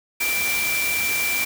sine tone in noise, 2349 Hz, D7, in tune, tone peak -22 dBFS, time 0.2-1.45 s, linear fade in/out 10 ms, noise white, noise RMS -26 dBFS, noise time 0.2-1.45 s, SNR +1 dB, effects none

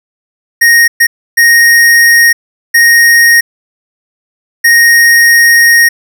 square tone bursts at uneven times, 1864.7 Hz, A#6, in tune, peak -3 dBFS, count 5, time 0.61-0.88 / 1-1.07 / 1.37-2.33 / 2.74-3.41 / 4.64-5.89 s, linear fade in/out 10 ms, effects none

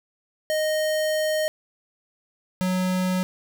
square tone pair in turn, 620 / 184.33 Hz, D#5 / F#3, -6 / -6 cents, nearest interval octave + major sixth, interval 2100 cents, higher first, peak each -22 dBFS, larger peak neither, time 0.5-1.48 / 2.61-3.23 s, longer first, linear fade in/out 0 ms, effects none

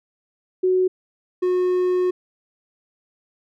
sine / triangle tone pair in turn, 370 / 363.6 Hz, F#4 / F#4, 0 / -30 cents, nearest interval unison, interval 30 cents, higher first, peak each -15 dBFS, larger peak neither, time 0.63-0.88 / 1.42-2.11 s, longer second, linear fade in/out 10 ms, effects none

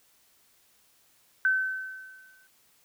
sine tone with exponential decay, 1530 Hz, G6, 42 cents flat, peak -19 dBFS, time 1.45-2.47 s, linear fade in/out 1 ms, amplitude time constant 220 ms, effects white hiss -64 dBFS RMS until 2.84 s

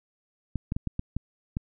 clicks, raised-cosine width 5 ms, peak -16 dBFS, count 7, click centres 0.557 / 0.721 / 0.765 / 0.873 / 0.994 / 1.166 / 1.569 s, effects none

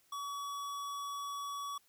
sine tone with hard clipping, 1134 Hz, C#6, 39 cents sharp, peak -40 dBFS, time 0.12-1.78 s, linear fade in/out 5 ms, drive 18 dB, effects white hiss -70 dBFS RMS until 1.88 s

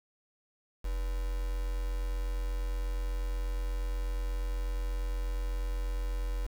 sine tone with quantisation, 44.16 Hz, F1, 20 cents sharp, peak -30 dBFS, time 0.84-6.47 s, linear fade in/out 10 ms, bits 7, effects none

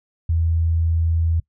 sine tone, 82.41 Hz, E2, in tune, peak -16 dBFS, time 0.29-1.4 s, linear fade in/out 5 ms, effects noise-tail reverb RT60 0.1 s tail -22 dB re dry

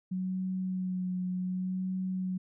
sine tone with vibrato, 184.6 Hz, F#3, 4 cents flat, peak -30 dBFS, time 0.11-2.38 s, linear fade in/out 10 ms, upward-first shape sine, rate 0.67 Hz, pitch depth 20 cents each way, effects none

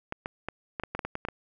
clicks, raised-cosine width 0.5 ms, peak -17 dBFS, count 11, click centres 0.124 / 0.259 / 0.486 / 0.798 / 0.836 / 0.95 / 0.992 / 1.05 / 1.154 / 1.251 / 1.286 s, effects none

